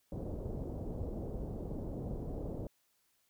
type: low-pass noise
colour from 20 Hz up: pink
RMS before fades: -40 dBFS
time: 0.12-2.67 s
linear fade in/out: 2 ms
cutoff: 590 Hz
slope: 24 dB/octave
effects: white hiss -75 dBFS RMS until 3.29 s